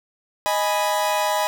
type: chord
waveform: 40% pulse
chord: G# minor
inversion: second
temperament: equal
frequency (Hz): 622.3 / 830.6 / 987.8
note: D#5 / G#5 / B5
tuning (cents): 0 / 0 / 0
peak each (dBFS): -23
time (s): 0.46-1.47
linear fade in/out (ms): 0
effects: none